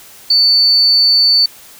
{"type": "tone", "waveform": "sine", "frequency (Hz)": 4500, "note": "C#8", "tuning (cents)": 25, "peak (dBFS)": -7, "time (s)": [0.3, 1.46], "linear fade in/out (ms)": 5, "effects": ["white hiss -39 dBFS RMS until 1.79 s"]}